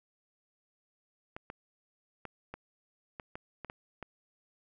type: clicks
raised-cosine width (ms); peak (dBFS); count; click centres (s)
0.5; -26; 9; 1.365 / 1.501 / 2.253 / 2.54 / 3.198 / 3.355 / 3.647 / 3.699 / 4.027
effects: none